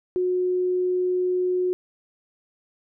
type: tone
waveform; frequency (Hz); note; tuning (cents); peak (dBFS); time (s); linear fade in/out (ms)
sine; 363.9; F#4; -29; -20; 0.16-1.73; 0
effects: none